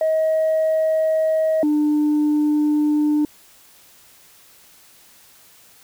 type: tone pair in turn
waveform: sine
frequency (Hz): 634 / 299.2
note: D#5 / D4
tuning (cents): +32 / +32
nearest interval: octave + minor second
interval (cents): 1300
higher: first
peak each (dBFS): -14 / -13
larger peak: second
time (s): 0.01-1.63 / 1.63-3.25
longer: neither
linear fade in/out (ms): 2
effects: tanh soft clip ceiling -13 dBFS + white hiss -50 dBFS RMS until 5.83 s